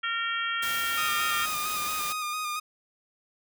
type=harmonic tone; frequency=460 Hz; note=A#4; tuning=23 cents flat; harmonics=3 / 4 / 5 / 6 / 7; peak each=-30 / -33 / -37 / -38 / -34 dBFS; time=0.03-1.46 s; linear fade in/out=10 ms
type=noise; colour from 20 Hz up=white; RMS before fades=-35 dBFS; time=0.62-2.13 s; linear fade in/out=10 ms
type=tone with vibrato; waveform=sawtooth; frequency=1229 Hz; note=D#6; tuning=22 cents flat; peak=-26 dBFS; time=0.97-2.6 s; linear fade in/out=10 ms; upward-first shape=square; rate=4.4 Hz; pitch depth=25 cents each way
effects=none